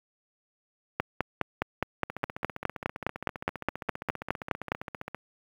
two click trains, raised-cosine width 0.5 ms, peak -20 / -10 dBFS, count 47 / 19, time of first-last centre 2.1-5.146 / 1-4.719 s, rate 15.1 / 4.84 Hz, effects high-pass 60 Hz 12 dB/octave + 8-bit

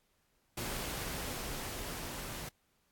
pink noise with level ramp, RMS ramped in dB -38 to -43 dBFS, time 0.57-2.49 s, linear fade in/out 5 ms, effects pink hiss -75 dBFS RMS until 2.91 s + AAC 64 kbps

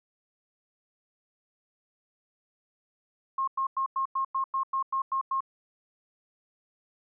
sine tone bursts, 1073 Hz, C6, 43 cents sharp, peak -25 dBFS, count 11, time 3.38-5.406 s, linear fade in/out 5 ms, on 96 ms, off 97 ms, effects none

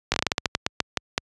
slowing click train, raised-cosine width 0.2 ms, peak -3 dBFS, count 14, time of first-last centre 0.12-1.179 s, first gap 19 ms, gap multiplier 1.22, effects high-pass 60 Hz 12 dB/octave + resampled to 22050 Hz

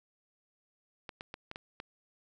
clicks, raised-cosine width 0.3 ms, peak -25 dBFS, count 6, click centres 1.092 / 1.209 / 1.341 / 1.514 / 1.559 / 1.801 s, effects none

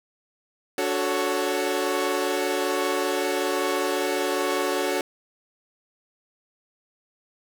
sawtooth chord, D major seventh, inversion none, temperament equal with one note detuned, 289.8 / 370 / 440 / 554.4 Hz, D4 / F#4 / A4 / C#5, -23 / 0 / 0 / 0 cents, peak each -27 / -23 / -25 / -25 dBFS, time 0.78-5.01 s, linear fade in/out 2 ms, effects none

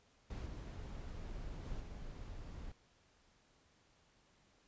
brown noise with level steps, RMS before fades -43 / -46 / -44 / -48 dBFS, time 0.3-2.72 s, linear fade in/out 5 ms, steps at 0.46 / 1.65 / 1.8 s, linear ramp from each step 2 ms, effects pink hiss -71 dBFS RMS until 4.67 s + resampled to 16000 Hz

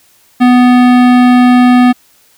sine tone with hard clipping, 247.9 Hz, B3, 7 cents sharp, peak -5 dBFS, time 0.4-1.93 s, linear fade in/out 20 ms, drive 18 dB, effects white hiss -48 dBFS RMS until 2.37 s

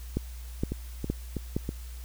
two click trains, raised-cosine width 3 ms, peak -18 / -14 dBFS, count 4 / 4, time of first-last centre 0.72-1.691 / 0.17-1.565 s, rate 3.09 / 2.15 Hz, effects added 60 Hz sine -38 dBFS peak until 2.04 s + white hiss -52 dBFS RMS until 2.04 s

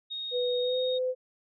sine tone, 3729 Hz, A#7, in tune, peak -33 dBFS, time 0.1-0.99 s, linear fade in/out 20 ms
sine tone with pitch glide, 493.9 to 509.5 Hz, B4 to C5, 0 to -46 cents, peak -26 dBFS, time 0.31-1.15 s, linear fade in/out 50 ms, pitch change +54 cents, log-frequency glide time 0.61-0.77 s
effects none

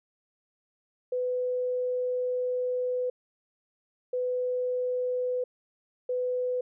sine tone bursts at uneven times, 500 Hz, B4, 21 cents sharp, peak -26 dBFS, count 3, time 1.12-3.1 / 4.13-5.44 / 6.09-6.61 s, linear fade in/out 5 ms, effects none

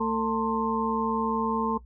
harmonic tone with a mistuned harmonic, 224.3 Hz, A3, 34 cents sharp, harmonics 1 / 2 / 4 / 5, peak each -28 / -29 / -30 / -30 dBFS, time 0-1.78 s, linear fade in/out 10 ms, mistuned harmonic 5, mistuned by -110 cents, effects noise-tail reverb RT60 0.1 s tail -17 dB re dry + added 60 Hz sine -46 dBFS peak until 1.85 s

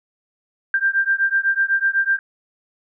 sine beating tone pair, 1580 / 1588 Hz, G6 / G6, +13 / +22 cents, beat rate 8 Hz, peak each -19 dBFS, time 0.74-2.19 s, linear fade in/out 2 ms, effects none

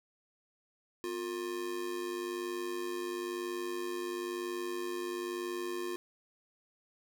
square tone with amplitude modulation, 354.5 Hz, F4, 26 cents sharp, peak -33 dBFS, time 1.04-5.96 s, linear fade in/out 0 ms, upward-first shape sine, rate 101 Hz, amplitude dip 65%, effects 12-bit

